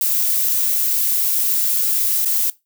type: noise with dropouts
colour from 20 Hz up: violet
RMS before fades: -18 dBFS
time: 0.01-2.5 s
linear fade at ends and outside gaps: 2 ms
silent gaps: 2.249-2.256 s
effects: noise-tail reverb RT60 0.2 s tail -19 dB re dry